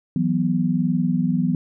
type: chord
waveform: sine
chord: E suspended second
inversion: none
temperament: equal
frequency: 164.81 / 185 / 246.9 Hz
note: E3 / F#3 / B3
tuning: 0 / 0 / 0 cents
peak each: -22 dBFS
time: 0.16-1.55 s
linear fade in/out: 2 ms
effects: none